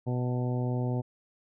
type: harmonic tone with a mistuned harmonic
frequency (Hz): 124.2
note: B2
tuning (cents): +10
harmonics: 1 / 2 / 3 / 4 / 5 / 6 / 7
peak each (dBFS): -28 / -34 / -38 / -40 / -42 / -44 / -45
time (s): 0.06-1.02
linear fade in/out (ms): 20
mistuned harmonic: 7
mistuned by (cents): +21
effects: none